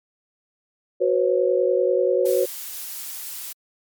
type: chord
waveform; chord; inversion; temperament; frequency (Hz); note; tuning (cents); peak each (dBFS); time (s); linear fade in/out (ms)
sine; F# suspended fourth; none; equal with one note detuned; 370 / 493.9 / 544.2; F#4 / B4 / C#5; 0 / 0 / -32; -21; 1-2.46; 20
type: noise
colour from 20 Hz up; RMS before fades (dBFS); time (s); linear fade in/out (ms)
blue; -33; 2.25-3.53; 10
effects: MP3 96 kbps